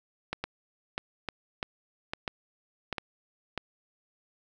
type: two click trains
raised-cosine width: 0.3 ms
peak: -15 / -16 dBFS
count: 6 / 4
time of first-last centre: 0.33-3.577 / 0.44-2.982 s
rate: 1.54 / 1.18 Hz
effects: none